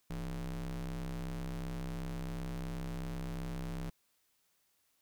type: ring-modulated tone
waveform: square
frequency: 65.41 Hz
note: C2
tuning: in tune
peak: -35 dBFS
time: 0.1-3.9 s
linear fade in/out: 5 ms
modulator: 99.4 Hz
effects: white hiss -75 dBFS RMS until 5.01 s